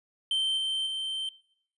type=tone with level steps; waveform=triangle; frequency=3114 Hz; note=G7; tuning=12 cents flat; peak=-23 / -25 / -28 dBFS; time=0.31-1.29 s; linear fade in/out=2 ms; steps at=0.57 / 0.86 s; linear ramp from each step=10 ms; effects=noise-tail reverb RT60 0.7 s tail -23 dB re dry + resampled to 24000 Hz